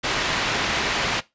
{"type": "low-pass noise", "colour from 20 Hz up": "white", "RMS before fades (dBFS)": -24, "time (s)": [0.03, 1.21], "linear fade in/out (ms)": 20, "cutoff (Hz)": 3200, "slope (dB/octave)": 12, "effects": ["noise-tail reverb RT60 0.2 s tail -18 dB re dry", "resampled to 16000 Hz"]}